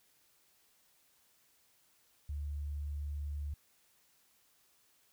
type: tone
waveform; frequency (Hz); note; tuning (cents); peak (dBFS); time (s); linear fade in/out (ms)
sine; 72.8; D2; -15; -36; 2.29-3.54; 5
effects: white hiss -70 dBFS RMS until 5.12 s